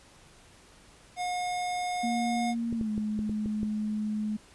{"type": "tone", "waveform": "square", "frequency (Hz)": 720, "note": "F#5", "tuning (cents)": -47, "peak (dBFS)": -30, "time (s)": [1.16, 2.55], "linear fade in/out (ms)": 50}
{"type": "tone with pitch glide", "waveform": "sine", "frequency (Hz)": [232.3, 213], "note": ["A#3", "G#3"], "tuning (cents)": [-6, 44], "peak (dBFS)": -28, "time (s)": [2.03, 4.37], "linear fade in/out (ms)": 10, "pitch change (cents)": -150, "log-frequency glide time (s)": [2.74, 2.9]}
{"type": "clicks", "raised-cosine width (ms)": 3, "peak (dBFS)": -23, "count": 7, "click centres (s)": [2.727, 2.812, 2.979, 3.191, 3.295, 3.459, 3.631]}
{"effects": ["pink hiss -56 dBFS RMS until 4.54 s", "resampled to 24000 Hz"]}